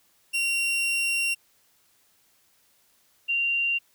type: tone pair in turn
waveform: 40% pulse / sine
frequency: 2752 / 2770 Hz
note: F7 / F7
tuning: -26 / -15 cents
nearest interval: unison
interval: 11 cents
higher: second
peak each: -22 dBFS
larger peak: neither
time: 0.33-1.35 / 3.28-3.79 s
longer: first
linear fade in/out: 20 ms
effects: white hiss -64 dBFS RMS until 3.94 s